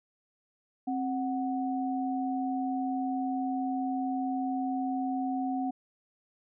sine tone pair together, 264.5 / 740 Hz, C4 / F#5, +19 / 0 cents, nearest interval octave + tritone, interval 1781 cents, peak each -30 / -33 dBFS, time 0.87-5.71 s, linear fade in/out 10 ms, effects none

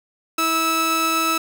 sawtooth tone pair together, 324.7 / 1307 Hz, E4 / E6, -26 / -15 cents, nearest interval 2 octaves, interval 2411 cents, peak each -21 / -15 dBFS, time 0.38-1.38 s, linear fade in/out 5 ms, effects none

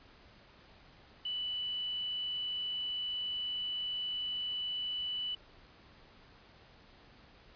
sine tone with quantisation, 2975 Hz, F#7, 9 cents sharp, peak -34 dBFS, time 1.25-5.35 s, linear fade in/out 5 ms, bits 9, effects pink hiss -59 dBFS RMS until 7.55 s + resampled to 11025 Hz

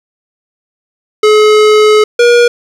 square tone pair in turn, 426.4 / 478.6 Hz, G#4 / A#4, +46 / +46 cents, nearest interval major second, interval 200 cents, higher second, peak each -4 dBFS, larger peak neither, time 1.23-2.04 / 2.19-2.48 s, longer first, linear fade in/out 5 ms, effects low-pass 6000 Hz 12 dB/octave + 7-bit

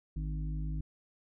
harmonic tone with a mistuned harmonic, 51.4 Hz, G#1, 17 cents flat, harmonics 1 / 3 / 5 / 6, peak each -34 / -38 / -49 / -51 dBFS, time 0.16-0.81 s, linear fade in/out 5 ms, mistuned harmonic 1, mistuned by +59 cents, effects none

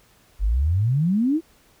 sine exponential sweep, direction up, 44.89 to 340.6 Hz, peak -17 dBFS, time 0.39-1.41 s, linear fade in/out 50 ms, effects pink hiss -57 dBFS RMS until 1.8 s

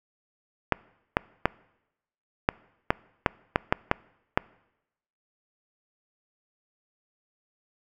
clicks, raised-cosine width 0.5 ms, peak -4 dBFS, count 10, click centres 0.723 / 1.169 / 1.456 / 2.489 / 2.905 / 3.262 / 3.559 / 3.725 / 3.914 / 4.375 s, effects noise-tail reverb RT60 0.9 s tail -24 dB re dry

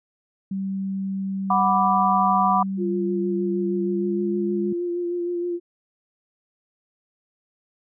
sine tone with pitch glide, 193.5 to 202.7 Hz, G3 to G#3, -22 to -42 cents, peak -24 dBFS, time 0.51-4.73 s, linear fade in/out 5 ms, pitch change +80 cents, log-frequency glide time 3.88-4.25 s
sine chord, B minor, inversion second, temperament equal, 740 / 987.8 / 1174.7 Hz, F#5 / B5 / D6, 0 / 0 / 0 cents, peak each -21 dBFS, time 1.5-2.63 s, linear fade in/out 5 ms
sine tone with vibrato, 349.2 Hz, F4, in tune, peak -23 dBFS, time 2.77-5.6 s, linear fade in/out 50 ms, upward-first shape sine, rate 6.4 Hz, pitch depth 21 cents each way
effects none

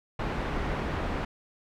pink low-pass noise, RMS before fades -31 dBFS, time 0.19-1.25 s, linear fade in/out 5 ms, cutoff 1900 Hz, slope 12 dB/octave, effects none

